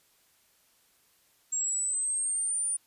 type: exponential sweep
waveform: sine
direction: up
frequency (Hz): 7510 to 9410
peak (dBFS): -27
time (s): 1.52-2.77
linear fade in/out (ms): 10
effects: white hiss -66 dBFS RMS until 2.86 s + resampled to 32000 Hz